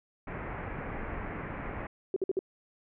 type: low-pass noise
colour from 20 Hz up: pink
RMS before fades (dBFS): -38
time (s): 0.27-1.87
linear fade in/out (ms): 5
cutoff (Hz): 2300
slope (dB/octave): 48
type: tone bursts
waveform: sine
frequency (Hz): 379.8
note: F#4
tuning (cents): +45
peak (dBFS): -25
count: 4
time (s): 2.14-2.391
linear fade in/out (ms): 2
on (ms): 23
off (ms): 53
effects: none